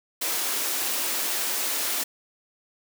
white high-pass noise, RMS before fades -27 dBFS, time 0.21-2.04 s, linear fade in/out 10 ms, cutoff 240 Hz, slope 48 dB/octave, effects none

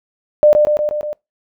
sine tone with echo, 599 Hz, D5, 34 cents sharp, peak -5 dBFS, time 0.43-0.53 s, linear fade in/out 0 ms, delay 120 ms, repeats 5, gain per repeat -3 dB, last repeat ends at 1.13 s, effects noise-tail reverb RT60 0.2 s tail -25 dB re dry

